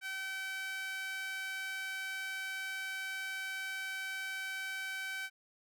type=tone with high-pass filter; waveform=sawtooth; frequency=767 Hz; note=G5; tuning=38 cents flat; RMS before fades=-40 dBFS; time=0.01-5.3 s; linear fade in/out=50 ms; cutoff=1800 Hz; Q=7.3; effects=none